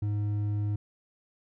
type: tone with hard clipping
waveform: sine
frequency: 103.83 Hz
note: G#2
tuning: in tune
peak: -28 dBFS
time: 0.02-0.76 s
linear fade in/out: 5 ms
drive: 5 dB
effects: none